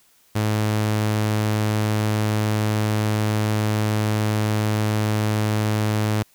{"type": "tone", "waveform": "sawtooth", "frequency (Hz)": 106.9, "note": "A2", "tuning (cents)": -49, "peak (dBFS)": -15, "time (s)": [0.35, 6.23], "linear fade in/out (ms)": 10, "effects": ["white hiss -58 dBFS RMS until 6.34 s"]}